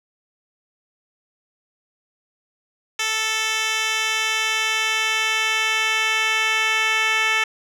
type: tone with band-pass filter sweep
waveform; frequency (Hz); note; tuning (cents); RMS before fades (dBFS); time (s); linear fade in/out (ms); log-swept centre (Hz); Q
10% pulse; 440; A4; 0; -21; 2.99-7.44; 5; 4200 to 2600; 1.3
effects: none